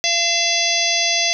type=harmonic tone with a mistuned harmonic; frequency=683 Hz; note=F5; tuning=39 cents flat; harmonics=1 / 3 / 4 / 5 / 6 / 7 / 8 / 9; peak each=-25 / -24 / -24 / -23 / -28 / -22 / -28 / -22 dBFS; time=0.04-1.33 s; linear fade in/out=0 ms; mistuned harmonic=4; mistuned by=-35 cents; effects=none